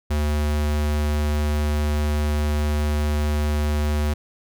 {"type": "tone", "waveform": "square", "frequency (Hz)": 74.6, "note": "D2", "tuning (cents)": 28, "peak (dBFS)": -20, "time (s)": [0.1, 4.14], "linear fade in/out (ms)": 10, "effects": []}